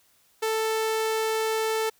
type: tone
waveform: sawtooth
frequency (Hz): 441.4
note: A4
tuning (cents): +5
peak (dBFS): -20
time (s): 0.42-1.9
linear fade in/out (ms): 10
effects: white hiss -63 dBFS RMS until 1.99 s